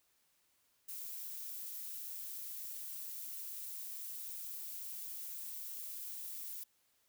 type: noise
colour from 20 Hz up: violet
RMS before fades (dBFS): -45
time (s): 0.88-6.64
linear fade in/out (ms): 10
effects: white hiss -75 dBFS RMS until 7.08 s